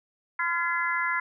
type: harmonic tone with a mistuned harmonic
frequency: 340.1 Hz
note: F4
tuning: 46 cents flat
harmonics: 3 / 4 / 5 / 6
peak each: -30 / -30 / -30 / -30 dBFS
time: 0.39-1.2 s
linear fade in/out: 5 ms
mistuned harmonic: 4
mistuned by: +33 cents
effects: none